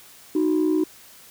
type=tone pair together; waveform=sine; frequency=309.2 / 369.5 Hz; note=D#4 / F#4; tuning=-11 / -2 cents; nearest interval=minor third; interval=309 cents; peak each=-18 / -21 dBFS; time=0.35-0.84 s; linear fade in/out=5 ms; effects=tanh soft clip ceiling -14 dBFS + white hiss -48 dBFS RMS until 1.3 s